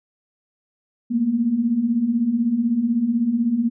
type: beating tone pair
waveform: sine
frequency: 221.4 / 237.4 Hz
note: A3 / A#3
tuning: +11 / +32 cents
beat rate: 16 Hz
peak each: -24 / -18 dBFS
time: 1.1-3.7 s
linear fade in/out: 20 ms
effects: none